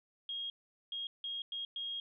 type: tone bursts at uneven times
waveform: sine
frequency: 3261 Hz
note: G#7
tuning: 32 cents flat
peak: -37 dBFS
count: 5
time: 0.29-0.5 / 0.92-1.07 / 1.24-1.42 / 1.52-1.65 / 1.76-2 s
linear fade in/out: 2 ms
effects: none